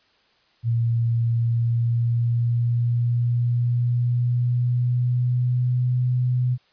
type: tone with pitch glide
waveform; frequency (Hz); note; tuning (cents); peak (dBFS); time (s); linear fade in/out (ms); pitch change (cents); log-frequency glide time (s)
sine; 116.54 to 124.9; A#2 to B2; 0 to +20; -18; 0.63-6.58; 50; +120; 1.32-6
effects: white hiss -61 dBFS RMS until 6.72 s + resampled to 11025 Hz